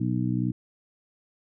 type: harmonic tone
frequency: 61.7 Hz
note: B1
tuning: 1 cent flat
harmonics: 2 / 3 / 4 / 5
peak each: -27 / -29 / -30 / -31 dBFS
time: 0-0.52 s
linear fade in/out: 10 ms
effects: none